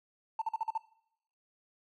triangle tone bursts, 893 Hz, A5, 25 cents sharp, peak -25 dBFS, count 6, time 0.39-0.777 s, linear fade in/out 5 ms, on 27 ms, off 45 ms, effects noise-tail reverb RT60 0.8 s tail -24 dB re dry + tanh soft clip ceiling -27 dBFS

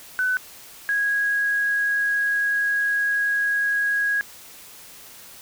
sine tone pair in turn, 1505 / 1651.8 Hz, F#6 / G#6, +29 / -10 cents, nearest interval major second, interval 161 cents, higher second, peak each -19 dBFS, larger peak neither, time 0.19-0.37 / 0.89-4.21 s, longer second, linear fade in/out 0 ms, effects white hiss -44 dBFS RMS until 5.41 s

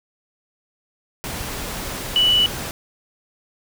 sine tone in noise, 2960 Hz, F#7, in tune, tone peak -13 dBFS, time 2.16-2.46 s, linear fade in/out 0 ms, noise pink, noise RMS -29 dBFS, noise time 1.24-2.71 s, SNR +13 dB, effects none

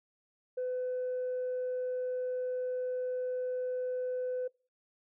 sine tone, 504 Hz, B4, 35 cents sharp, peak -30 dBFS, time 0.57-4.48 s, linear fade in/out 10 ms, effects noise-tail reverb RT60 0.4 s tail -26 dB re dry + tanh soft clip ceiling -29 dBFS

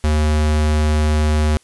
square tone, 76.2 Hz, D#2, 36 cents flat, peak -14 dBFS, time 0.04-1.57 s, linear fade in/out 0 ms, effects white hiss -55 dBFS RMS until 1.63 s + resampled to 24000 Hz

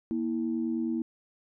sine tone pair together, 236.1 / 325.6 Hz, A#3 / E4, +22 / -21 cents, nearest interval tritone, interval 557 cents, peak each -29 / -30 dBFS, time 0.11-1.02 s, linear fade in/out 0 ms, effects tanh soft clip ceiling -19 dBFS

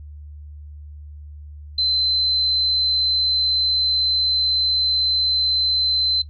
sine tone, 4069 Hz, C8, 49 cents flat, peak -17 dBFS, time 1.78-6.22 s, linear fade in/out 5 ms, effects noise-tail reverb RT60 0.1 s tail -17 dB re dry + added 74 Hz sine -35 dBFS peak until 6.29 s

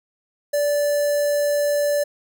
square tone with notch filter, 582 Hz, D5, 16 cents flat, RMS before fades -20 dBFS, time 0.53-2.04 s, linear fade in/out 10 ms, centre 2700 Hz, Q 0.62, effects none

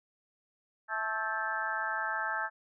harmonic tone with a mistuned harmonic, 218 Hz, A3, 16 cents flat, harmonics 3 / 4 / 5 / 6 / 7 / 8, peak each -43 / -37 / -43 / -37 / -35 / -38 dBFS, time 0.88-2.5 s, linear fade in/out 50 ms, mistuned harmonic 7, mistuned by +53 cents, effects none

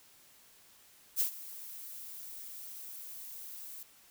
violet noise with ADSR envelope, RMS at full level -28 dBFS, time 1.16-3.83 s, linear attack 43 ms, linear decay 100 ms, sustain -18 dB, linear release 3 ms, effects white hiss -61 dBFS RMS until 4.1 s

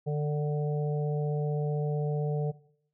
harmonic tone with a mistuned harmonic, 148.7 Hz, D3, 22 cents sharp, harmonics 1 / 3 / 4 / 5, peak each -28 / -33 / -40 / -42 dBFS, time 0.06-2.52 s, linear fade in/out 20 ms, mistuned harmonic 4, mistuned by -19 cents, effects noise-tail reverb RT60 0.6 s tail -18 dB re dry

